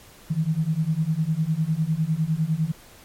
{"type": "beating tone pair", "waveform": "sine", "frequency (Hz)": [153.5, 163.4], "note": ["D#3", "E3"], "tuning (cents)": [-23, -15], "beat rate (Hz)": 9.9, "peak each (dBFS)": [-24, -23], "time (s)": [0.3, 2.72], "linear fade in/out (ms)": 10, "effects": ["pink hiss -49 dBFS RMS until 3.04 s", "MP3 64 kbps"]}